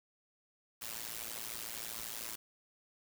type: noise with amplitude modulation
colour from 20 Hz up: white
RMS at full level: -39 dBFS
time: 0.81-2.36 s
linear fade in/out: 10 ms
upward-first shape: sine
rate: 113 Hz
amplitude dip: 90%
effects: none

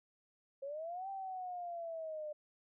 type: linear two-way sweep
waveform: sine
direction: up then down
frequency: 535 to 786 to 596 Hz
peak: -40 dBFS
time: 0.62-2.33 s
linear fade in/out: 10 ms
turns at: 1.09 s
effects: none

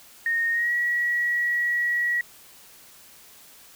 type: tone with pitch glide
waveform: sine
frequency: 1850 to 1920.8 Hz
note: A#6 to B6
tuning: -14 to -49 cents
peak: -21 dBFS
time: 0.26-2.21 s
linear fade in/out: 2 ms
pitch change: +65 cents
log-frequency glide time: 0.52-0.73 s
effects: white hiss -50 dBFS RMS until 3.75 s

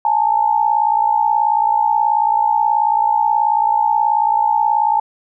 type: tone pair together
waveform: sine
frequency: 840 / 898.5 Hz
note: G#5 / A5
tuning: +19 / +36 cents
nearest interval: minor second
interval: 117 cents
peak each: -15 dBFS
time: 0.05-5 s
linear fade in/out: 2 ms
effects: none

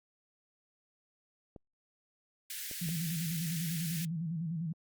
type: clicks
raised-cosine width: 2 ms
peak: -34 dBFS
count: 3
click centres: 1.562 / 2.713 / 2.89 s
type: high-pass noise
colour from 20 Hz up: white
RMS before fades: -41 dBFS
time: 2.5-4.05 s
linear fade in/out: 2 ms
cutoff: 1600 Hz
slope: 48 dB/octave
type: tone with vibrato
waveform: sine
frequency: 164.9 Hz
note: E3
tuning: 1 cent sharp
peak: -33 dBFS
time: 2.81-4.73 s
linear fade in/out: 10 ms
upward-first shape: square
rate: 10 Hz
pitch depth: 84 cents each way
effects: Opus 48 kbps

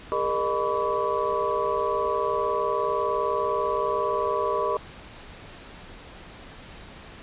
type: tone cluster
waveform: sine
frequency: 407.4 / 467.1 / 610 / 994 / 1135 Hz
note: G#4 / A#4 / D#5 / B5 / C#6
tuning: -33 / +3 / -34 / +11 / +41 cents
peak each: -29 dBFS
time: 0.12-4.77 s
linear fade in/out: 0 ms
effects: pink hiss -44 dBFS RMS until 7.22 s + resampled to 8000 Hz

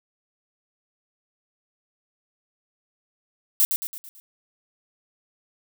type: noise with echo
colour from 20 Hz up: violet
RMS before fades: -18 dBFS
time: 3.6-3.65 s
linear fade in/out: 0 ms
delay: 110 ms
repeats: 5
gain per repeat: -6 dB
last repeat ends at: 4.2 s
effects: none

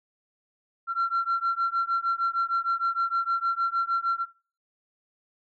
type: beating tone pair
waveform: sine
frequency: 1360 / 1366.5 Hz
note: F6 / F6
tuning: -46 / -38 cents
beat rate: 6.5 Hz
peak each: -25 dBFS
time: 0.87-4.26 s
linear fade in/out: 50 ms
effects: noise-tail reverb RT60 0.4 s tail -22 dB re dry + tanh soft clip ceiling -19 dBFS

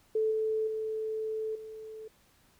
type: tone with level steps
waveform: sine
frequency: 437.4 Hz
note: A4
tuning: 10 cents flat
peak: -25 / -27 / -31 / -41 dBFS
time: 0.15-2.08 s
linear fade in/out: 5 ms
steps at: 0.31 / 0.67 / 1.55 s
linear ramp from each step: 5 ms
effects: pink hiss -65 dBFS RMS until 2.59 s

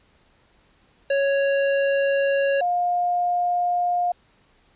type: tone pair in turn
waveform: square / sine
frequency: 554.4 / 708.5 Hz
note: C#5 / F5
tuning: 0 / +25 cents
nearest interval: major third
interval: 425 cents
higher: second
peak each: -19 dBFS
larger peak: neither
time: 1.1-2.61 / 2.61-4.12 s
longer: neither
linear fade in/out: 5 ms
effects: pink hiss -60 dBFS RMS until 4.75 s + resampled to 8000 Hz

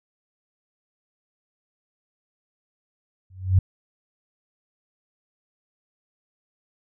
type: tone with exponential growth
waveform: sine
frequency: 93.3 Hz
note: F#2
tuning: 15 cents sharp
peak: -10 dBFS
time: 3.3-3.59 s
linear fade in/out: 5 ms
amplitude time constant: 62 ms
effects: none

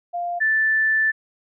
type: tone pair in turn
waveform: sine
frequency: 698.5 / 1760.1 Hz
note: F5 / A6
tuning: 0 / 0 cents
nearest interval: octave + major third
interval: 1600 cents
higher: second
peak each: -23 / -16 dBFS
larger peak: second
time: 0.13-0.4 / 0.4-1.12 s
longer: second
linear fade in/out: 20 ms
effects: none

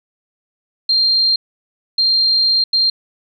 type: tone bursts at uneven times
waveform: sine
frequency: 4186 Hz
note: C8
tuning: in tune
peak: -11 dBFS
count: 3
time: 0.89-1.36 / 1.98-2.64 / 2.73-2.9 s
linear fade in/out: 5 ms
effects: none

